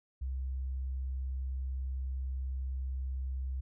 sine tone, 65.41 Hz, C2, in tune, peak -33 dBFS, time 0.21-3.61 s, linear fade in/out 10 ms, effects none

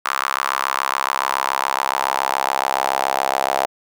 sawtooth tone with high-pass filter sweep, 67.1 Hz, C2, 44 cents sharp, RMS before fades -21 dBFS, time 0.05-3.66 s, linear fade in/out 5 ms, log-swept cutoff 1200 to 720 Hz, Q 3.6, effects none

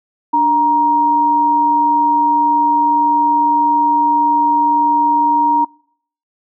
sine tone pair together, 293.7 / 940.6 Hz, D4 / A#5, 0 / +15 cents, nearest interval octave + minor sixth, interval 2015 cents, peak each -20 / -10 dBFS, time 0.33-5.65 s, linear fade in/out 10 ms, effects noise-tail reverb RT60 0.6 s tail -25 dB re dry

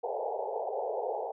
pink band-pass noise, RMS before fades -34 dBFS, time 0.03-1.32 s, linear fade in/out 10 ms, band 410 to 880 Hz, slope 96 dB/octave, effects none

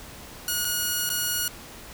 5% pulse tone with dropouts, 1449 Hz, F#6, 37 cents flat, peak -13 dBFS, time 0.48-1.48 s, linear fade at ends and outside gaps 1 ms, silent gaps 0.647-0.651 / 1.092-1.101 s, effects pink hiss -43 dBFS RMS until 1.93 s

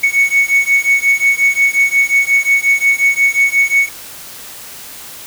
triangle beating tone pair, 2217 / 2222.6 Hz, C#7 / C#7, 0 / +4 cents, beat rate 5.6 Hz, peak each -11 dBFS, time 0.03-3.89 s, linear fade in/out 10 ms, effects white hiss -32 dBFS RMS until 5.26 s

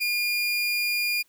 30% pulse tone, 2420 Hz, D#7, 49 cents flat, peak -21 dBFS, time 0-1.23 s, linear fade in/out 20 ms, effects white hiss -65 dBFS RMS until 1.28 s

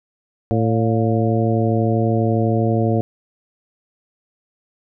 harmonic tone with a mistuned harmonic, 112.3 Hz, A2, 36 cents sharp, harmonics 1 / 2 / 3 / 4 / 5 / 6, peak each -18 / -21 / -23 / -24 / -25 / -26 dBFS, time 0.51-3.01 s, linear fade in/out 0 ms, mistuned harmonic 6, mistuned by +75 cents, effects none

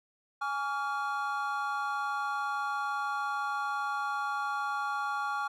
triangle chord, Db major, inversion second, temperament equal with one note detuned, 830.6 / 1136.6 / 1396.9 Hz, Ab5 / Db6 / F6, 0 / +43 / 0 cents, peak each -33 dBFS, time 0.41-5.48 s, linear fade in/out 10 ms, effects none

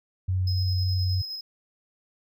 sine tone with vibrato, 92.5 Hz, F#2, in tune, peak -22 dBFS, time 0.28-1.22 s, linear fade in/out 10 ms, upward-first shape triangle, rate 3.6 Hz, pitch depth 12 cents each way
triangle tone with tremolo, 5110 Hz, D#8, 45 cents sharp, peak -30 dBFS, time 0.47-1.41 s, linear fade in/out 5 ms, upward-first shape square, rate 9.6 Hz, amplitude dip 30%
effects none

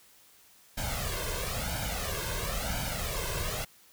pink noise with flanger, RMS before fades -33 dBFS, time 0.77-3.65 s, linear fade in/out 10 ms, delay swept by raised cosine 1.3 to 1.94 ms, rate 0.99 Hz, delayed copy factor +0.8, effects white hiss -59 dBFS RMS until 3.92 s

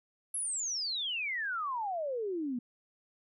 sine exponential sweep, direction down, 11270 to 233.1 Hz, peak -32 dBFS, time 0.34-2.59 s, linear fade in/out 5 ms, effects none

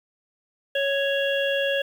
harmonic tone, 554.4 Hz, C#5, in tune, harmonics 1 / 3 / 5 / 6, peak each -23 / -28 / -30 / -31 dBFS, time 0.75-1.82 s, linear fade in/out 5 ms, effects 8-bit

